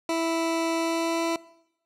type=tone with pitch glide; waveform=20% pulse; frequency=329.6 to 332.3 Hz; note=E4 to E4; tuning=0 to +14 cents; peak=-19 dBFS; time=0.09-1.36 s; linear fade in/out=2 ms; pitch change=+14 cents; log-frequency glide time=0.75-1.23 s; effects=noise-tail reverb RT60 0.8 s tail -21 dB re dry + low-pass 10000 Hz 12 dB/octave